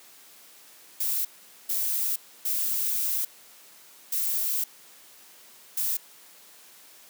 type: noise bursts at uneven times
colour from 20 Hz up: violet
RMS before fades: -27 dBFS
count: 5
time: 1-1.25 / 1.69-2.16 / 2.45-3.25 / 4.12-4.64 / 5.77-5.97 s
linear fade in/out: 5 ms
effects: white hiss -52 dBFS RMS until 7.09 s + high-pass 200 Hz 12 dB/octave